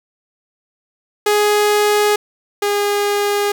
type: tone pair in turn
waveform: sawtooth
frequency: 416.8 / 408.9 Hz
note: G#4 / G#4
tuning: +6 / -27 cents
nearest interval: unison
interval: 33 cents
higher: first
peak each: -8 / -11 dBFS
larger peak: first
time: 1.26-2.16 / 2.62-3.52 s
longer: neither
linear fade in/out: 5 ms
effects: 7-bit